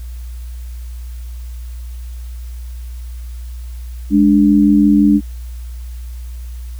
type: tone pair together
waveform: sine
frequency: 207.7 / 293.7 Hz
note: G#3 / D4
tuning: 0 / 0 cents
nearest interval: tritone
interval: 600 cents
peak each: -10 dBFS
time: 4.1-5.21 s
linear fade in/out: 50 ms
effects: added 60 Hz sine -25 dBFS peak until 6.79 s + white hiss -47 dBFS RMS until 6.79 s